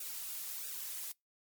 blue noise with flanger, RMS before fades -42 dBFS, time 0-1.12 s, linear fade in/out 5 ms, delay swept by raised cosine 0.93 to 4.43 ms, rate 1.5 Hz, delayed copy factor -0.95, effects noise-tail reverb RT60 0.2 s tail -26 dB re dry + MP3 96 kbps

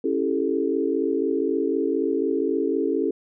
sine chord, A dominant seventh, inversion first, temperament just, 275 / 330 / 396 / 440 Hz, C#4 / E4 / G4 / A4, -14 / +2 / +18 / 0 cents, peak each -26 dBFS, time 0.04-3.11 s, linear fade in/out 5 ms, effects none

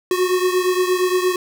square beating tone pair, 363.7 / 372.3 Hz, F#4 / F#4, -30 / +11 cents, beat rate 8.6 Hz, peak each -18 / -22 dBFS, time 0.11-1.36 s, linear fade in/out 2 ms, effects none

